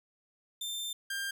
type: tone pair in turn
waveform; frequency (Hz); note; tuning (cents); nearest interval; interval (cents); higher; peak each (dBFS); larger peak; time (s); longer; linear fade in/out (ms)
sawtooth; 3581 / 1595.2; A7 / G6; +30 / +30; octave + major second; 1400; first; -32 / -30; second; 0.61-0.93 / 1.1-1.31; first; 5
effects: none

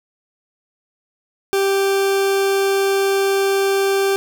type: tone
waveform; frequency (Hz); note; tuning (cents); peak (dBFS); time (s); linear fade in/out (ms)
40% pulse; 392; G4; 0; -14; 1.53-4.16; 0
effects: none

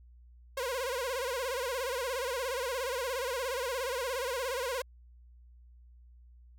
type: tone with vibrato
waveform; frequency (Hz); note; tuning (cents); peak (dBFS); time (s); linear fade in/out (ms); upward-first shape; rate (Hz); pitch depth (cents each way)
sawtooth; 509; C5; -48; -28; 0.57-4.82; 5; sine; 17; 130
effects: added 60 Hz sine -53 dBFS peak until 6.58 s

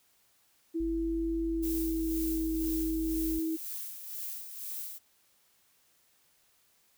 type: tone with pitch glide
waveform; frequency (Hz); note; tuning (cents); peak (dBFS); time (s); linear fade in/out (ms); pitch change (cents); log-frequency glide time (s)
sine; 329.6 to 322.1; E4 to E4; 0 to -40; -29; 0.74-3.57; 20; -40; 1.44-2.39
type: tone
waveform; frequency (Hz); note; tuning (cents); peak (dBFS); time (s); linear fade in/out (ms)
sine; 50; G1; +35; -37; 0.8-3.39; 5
type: noise with tremolo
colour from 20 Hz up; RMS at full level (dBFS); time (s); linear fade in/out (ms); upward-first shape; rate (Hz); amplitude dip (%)
violet; -38; 1.62-4.99; 20; sine; 2; 55
effects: white hiss -68 dBFS RMS until 6.97 s

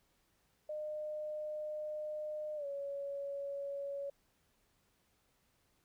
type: tone with pitch glide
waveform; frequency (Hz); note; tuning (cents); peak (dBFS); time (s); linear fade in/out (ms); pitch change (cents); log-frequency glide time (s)
sine; 608 to 560.8; D#5 to C#5; -40 to +20; -38; 0.69-4.1; 5; -140; 2.56-2.66
effects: pink hiss -75 dBFS RMS until 5.84 s

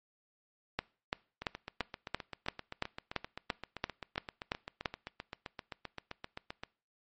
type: two click trains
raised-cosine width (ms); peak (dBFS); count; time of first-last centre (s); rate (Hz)
0.3; -15 / -24; 13 / 41; 0.79-4.858 / 1.42-6.635; 2.95 / 7.67
effects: noise-tail reverb RT60 0.4 s tail -23 dB re dry + MP3 32 kbps

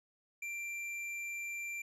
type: tone with tanh clipping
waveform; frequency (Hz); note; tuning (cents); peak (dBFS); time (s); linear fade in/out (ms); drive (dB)
sine; 2361; D7; +9; -40; 0.42-1.82; 5; 11
effects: resampled to 32000 Hz

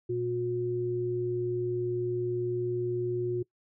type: tone pair together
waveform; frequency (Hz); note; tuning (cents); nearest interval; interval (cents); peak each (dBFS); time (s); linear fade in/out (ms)
sine; 120.2 / 360.2; B2 / F#4; -46 / -46; octave + perfect fifth; 1900; -35 / -28; 0.09-3.43; 10
effects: noise-tail reverb RT60 0.1 s tail -22 dB re dry

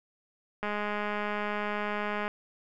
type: click train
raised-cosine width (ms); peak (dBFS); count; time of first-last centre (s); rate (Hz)
0.5; -18; 344; 0.63-2.279; 208
effects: none

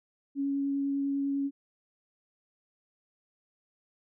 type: tone with vibrato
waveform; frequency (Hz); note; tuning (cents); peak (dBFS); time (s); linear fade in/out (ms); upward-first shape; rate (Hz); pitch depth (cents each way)
sine; 278.3; C#4; +7; -27; 0.35-1.51; 50; triangle; 10; 9
effects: none

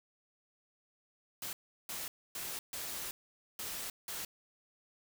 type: noise bursts at uneven times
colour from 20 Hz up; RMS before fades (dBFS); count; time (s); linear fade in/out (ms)
white; -41; 6; 1.42-1.53 / 1.89-2.08 / 2.35-2.59 / 2.73-3.11 / 3.59-3.9 / 4.08-4.25; 2
effects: none

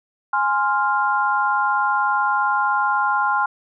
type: chord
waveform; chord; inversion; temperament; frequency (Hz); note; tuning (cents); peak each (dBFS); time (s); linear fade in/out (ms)
sine; F minor; first; equal; 830.6 / 1046.5 / 1396.9; Ab5 / C6 / F6; 0 / 0 / 0; -21; 0.33-3.46; 5
effects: none

